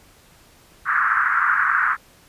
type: band-pass noise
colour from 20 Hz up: pink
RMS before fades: -19 dBFS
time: 0.85-1.97 s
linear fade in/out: 50 ms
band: 1200 to 1700 Hz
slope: 48 dB/octave
effects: pink hiss -52 dBFS RMS until 2.28 s + resampled to 32000 Hz